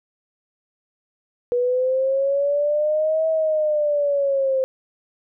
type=linear two-way sweep; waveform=sine; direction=up then down; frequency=483.2 to 644 to 522 Hz; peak=-17 dBFS; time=1.52-4.64 s; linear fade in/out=0 ms; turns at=3.28 s; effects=none